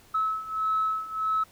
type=beating tone pair; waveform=sine; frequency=1295 / 1296.6 Hz; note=E6 / E6; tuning=-31 / -29 cents; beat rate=1.6 Hz; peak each=-29 / -26 dBFS; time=0.14-1.44 s; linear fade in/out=10 ms; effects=tanh soft clip ceiling -17 dBFS + pink hiss -56 dBFS RMS until 1.51 s